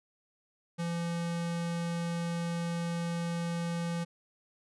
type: tone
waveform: square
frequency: 170 Hz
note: F3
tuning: 46 cents flat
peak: -32 dBFS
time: 0.78-4.05 s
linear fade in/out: 20 ms
effects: resampled to 24000 Hz